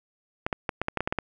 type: clicks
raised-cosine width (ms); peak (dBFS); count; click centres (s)
0.5; -11; 10; 0.465 / 0.528 / 0.692 / 0.816 / 0.884 / 0.973 / 1.006 / 1.075 / 1.125 / 1.187
effects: none